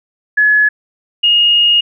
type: tone pair in turn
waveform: sine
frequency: 1700 / 2858 Hz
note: G#6 / F7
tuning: +40 / +39 cents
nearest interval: major sixth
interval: 899 cents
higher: second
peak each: -7 dBFS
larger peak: neither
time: 0.37-0.69 / 1.23-1.81 s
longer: second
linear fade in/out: 10 ms
effects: none